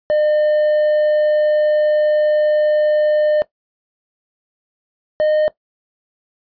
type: tone pair in turn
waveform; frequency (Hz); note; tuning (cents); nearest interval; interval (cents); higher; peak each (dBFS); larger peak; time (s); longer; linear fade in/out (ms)
triangle; 605 / 612.7; D#5 / D#5; -49 / -27; unison; 22; second; -10; neither; 0.1-3.42 / 5.2-5.48; first; 0
effects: noise-tail reverb RT60 0.1 s tail -17 dB re dry + resampled to 11025 Hz